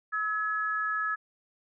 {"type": "tone pair together", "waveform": "sine", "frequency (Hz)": [1293.3, 1694], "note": ["E6", "G#6"], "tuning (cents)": [-33, 34], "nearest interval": "perfect fourth", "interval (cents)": 467, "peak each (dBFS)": [-30, -30], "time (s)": [0.12, 1.16], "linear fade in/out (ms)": 20, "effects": []}